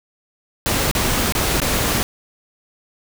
pink noise with dropouts, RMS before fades -19 dBFS, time 0.66-2.03 s, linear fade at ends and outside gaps 0 ms, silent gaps 0.913-0.951 / 1.323-1.351 / 1.601-1.618 s, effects none

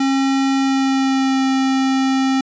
square tone with pitch glide, 270 to 265.8 Hz, C#4 to C4, -45 to +27 cents, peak -15 dBFS, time 0-2.41 s, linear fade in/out 5 ms, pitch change -28 cents, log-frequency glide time 0.57-1.45 s, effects resampled to 16000 Hz

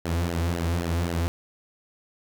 sawtooth tone with flanger, 85 Hz, F2, 46 cents flat, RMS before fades -26 dBFS, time 0.05-1.28 s, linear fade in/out 0 ms, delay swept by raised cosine 0.82 to 5.42 ms, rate 3.8 Hz, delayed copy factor -0.7, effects 10-bit

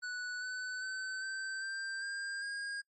square tone with pitch steps, 1480 / 1503.3 / 1526.9 / 1550.9 / 1575.3 / 1600 / 1625.2 Hz, F#6 / F#6 / G6 / G6 / G6 / G6 / G#6, 0 / +27 / -46 / -19 / +8 / +35 / -38 cents, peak -38 dBFS, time 0.02-2.82 s, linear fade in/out 20 ms, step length 400 ms, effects noise-tail reverb RT60 0.1 s tail -24 dB re dry + MP3 32 kbps

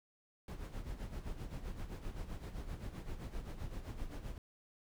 brown noise with tremolo, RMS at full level -41 dBFS, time 0.48-4.38 s, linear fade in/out 2 ms, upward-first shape sine, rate 7.7 Hz, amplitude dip 65%, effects none

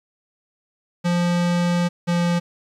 square tone pair in turn, 174.61 / 173.3 Hz, F3 / F3, 0 / -13 cents, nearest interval unison, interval 13 cents, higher first, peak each -18 dBFS, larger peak neither, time 1.04-1.89 / 2.07-2.4 s, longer first, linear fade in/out 20 ms, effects low-pass 7000 Hz 12 dB/octave + 9-bit

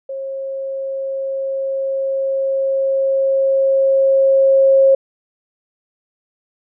sine tone with level ramp, 540 Hz, C#5, 45 cents flat, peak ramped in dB -23 to -7 dBFS, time 0.09-4.95 s, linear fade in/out 5 ms, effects none

